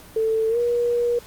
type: tone with pitch glide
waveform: sine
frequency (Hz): 443.8 to 478.4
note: A4 to A#4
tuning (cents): +15 to +45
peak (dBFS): -18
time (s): 0.16-1.19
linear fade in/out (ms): 5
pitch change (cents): +130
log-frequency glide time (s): 0.49-0.58
effects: pink hiss -45 dBFS RMS until 1.26 s + Opus 48 kbps